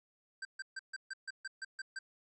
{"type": "tone bursts", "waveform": "square", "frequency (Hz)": 1565, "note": "G6", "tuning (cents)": -3, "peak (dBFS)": -40, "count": 10, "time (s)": [0.42, 1.99], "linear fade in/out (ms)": 5, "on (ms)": 31, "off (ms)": 140, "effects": ["resampled to 22050 Hz"]}